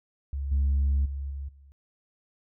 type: tone with level steps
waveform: sine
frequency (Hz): 69.3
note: C#2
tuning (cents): 0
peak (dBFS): -28 / -19 / -30 / -32 / -50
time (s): 0.33-1.72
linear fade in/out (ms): 0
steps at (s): 0.51 / 1.05 / 1.3 / 1.48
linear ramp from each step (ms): 10
effects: tanh soft clip ceiling -19 dBFS